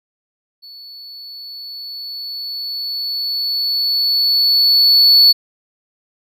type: tone with level ramp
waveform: triangle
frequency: 4435 Hz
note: C#8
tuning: in tune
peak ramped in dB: -34 to -4 dBFS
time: 0.62-5.33 s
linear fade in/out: 20 ms
effects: none